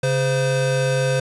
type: tone pair together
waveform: square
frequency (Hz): 136.67 / 516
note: C#3 / C5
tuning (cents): -24 / -24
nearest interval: octave + major seventh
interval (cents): 2300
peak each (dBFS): -21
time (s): 0.03-1.2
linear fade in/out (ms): 5
effects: resampled to 24000 Hz